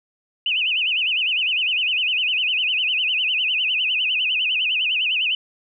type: tone with vibrato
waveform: sine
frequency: 2750 Hz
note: F7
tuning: 27 cents flat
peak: -18 dBFS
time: 0.46-5.35 s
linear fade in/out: 2 ms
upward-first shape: sine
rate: 9.9 Hz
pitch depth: 190 cents each way
effects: none